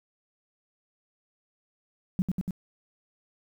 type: tone with echo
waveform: sine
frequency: 185 Hz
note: F#3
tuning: in tune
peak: -21 dBFS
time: 2.19-2.22 s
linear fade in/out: 0 ms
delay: 96 ms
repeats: 3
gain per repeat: -2 dB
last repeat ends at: 2.508 s
effects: 9-bit